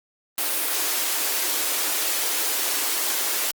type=high-pass noise; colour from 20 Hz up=white; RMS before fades=-24 dBFS; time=0.38-3.51 s; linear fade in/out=2 ms; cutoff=270 Hz; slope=96 dB/octave; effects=Opus 32 kbps